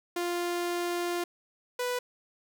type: tone pair in turn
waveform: sawtooth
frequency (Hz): 349.2 / 493.8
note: F4 / B4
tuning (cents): 0 / 0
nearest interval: tritone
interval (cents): 600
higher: second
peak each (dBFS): -25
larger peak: neither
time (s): 0.16-1.24 / 1.79-1.99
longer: first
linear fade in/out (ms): 5
effects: none